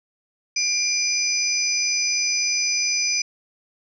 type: tone cluster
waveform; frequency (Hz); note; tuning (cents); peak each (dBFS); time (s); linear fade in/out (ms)
sine; 2377 / 4968 / 6020; D7 / D#8 / F#8; +20 / -3 / +29; -24; 0.56-3.22; 5
effects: none